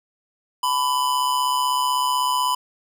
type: tone with amplitude modulation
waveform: square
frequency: 1000 Hz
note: B5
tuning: 21 cents sharp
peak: -17 dBFS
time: 0.63-2.55 s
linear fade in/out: 5 ms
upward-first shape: sine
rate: 136 Hz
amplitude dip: 55%
effects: none